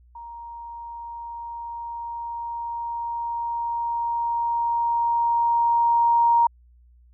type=tone with level ramp; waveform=sine; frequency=937 Hz; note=A#5; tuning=9 cents sharp; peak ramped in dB=-36 to -14 dBFS; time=0.15-6.47 s; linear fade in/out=5 ms; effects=added 60 Hz sine -51 dBFS peak until 7.13 s